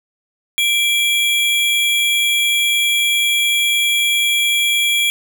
square tone pair together, 2349 / 3319 Hz, D7 / G#7, 0 / -2 cents, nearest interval tritone, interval 598 cents, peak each -17 dBFS, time 0.58-5.1 s, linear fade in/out 0 ms, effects none

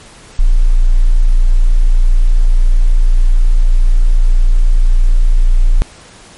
sine tone, 29.14 Hz, A#0, in tune, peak -4 dBFS, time 0.39-5.82 s, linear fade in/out 0 ms, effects pink hiss -38 dBFS RMS until 6.37 s + MP3 48 kbps

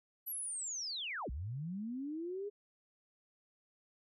sine linear two-way sweep, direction down then up, 11990 to 54.6 to 419 Hz, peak -38 dBFS, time 0.26-2.5 s, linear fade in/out 20 ms, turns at 1.3 s, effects none

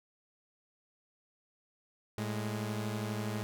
sawtooth tone pair together, 110 / 207.7 Hz, A2 / G#3, 0 / 0 cents, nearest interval major seventh, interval 1100 cents, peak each -32 / -34 dBFS, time 2.18-3.43 s, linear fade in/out 0 ms, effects none

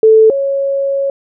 sine tone pair in turn, 440 / 551.7 Hz, A4 / C#5, 0 / -8 cents, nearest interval major third, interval 392 cents, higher second, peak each -3 / -12 dBFS, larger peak first, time 0.03-0.3 / 0.3-1.1 s, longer second, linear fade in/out 2 ms, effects none

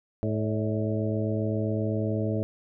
harmonic tone with a mistuned harmonic, 107.7 Hz, A2, 37 cents flat, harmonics 1 / 2 / 3 / 4 / 5 / 6, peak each -28 / -31 / -33 / -34 / -35 / -36 dBFS, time 0.23-2.43 s, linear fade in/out 0 ms, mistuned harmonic 5, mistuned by +64 cents, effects none

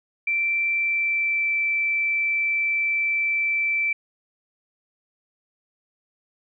sine tone with pitch glide, 2344 to 2330 Hz, D7 to D7, -4 to -14 cents, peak -20 dBFS, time 0.27-3.93 s, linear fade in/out 5 ms, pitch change -10 cents, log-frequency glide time 0.71-1.53 s, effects none

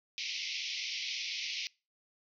pink band-pass noise, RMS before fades -38 dBFS, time 0.18-1.67 s, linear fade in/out 0 ms, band 2100 to 5900 Hz, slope 96 dB/octave, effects noise-tail reverb RT60 0.3 s tail -24 dB re dry

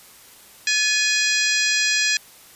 harmonic tone with a mistuned harmonic, 828 Hz, G#5, 5 cents flat, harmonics 2 / 3 / 4 / 5 / 6 / 7 / 8 / 9, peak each -23 / -23 / -28 / -26 / -26 / -27 / -32 / -28 dBFS, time 0.67-2.17 s, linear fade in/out 2 ms, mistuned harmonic 2, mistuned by +70 cents, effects white hiss -47 dBFS RMS until 2.55 s + resampled to 32000 Hz

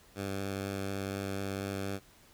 10% pulse tone with vibrato, 98 Hz, G2, in tune, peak -26 dBFS, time 0.15-2 s, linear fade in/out 50 ms, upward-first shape square, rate 4.1 Hz, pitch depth 9 cents each way, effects pink hiss -60 dBFS RMS until 2.33 s

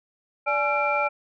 sine tone cluster, 583 / 845 / 1355 / 2363 Hz, D5 / G#5 / E6 / D7, -13 / +30 / +47 / +10 cents, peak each -26 dBFS, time 0.46-1.09 s, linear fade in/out 20 ms, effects tanh soft clip ceiling -10 dBFS

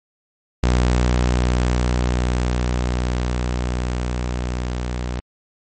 sawtooth tone with level ramp, 61.3 Hz, B1, 12 cents flat, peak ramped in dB -10 to -19 dBFS, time 0.63-5.2 s, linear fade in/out 0 ms, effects MP3 32 kbps

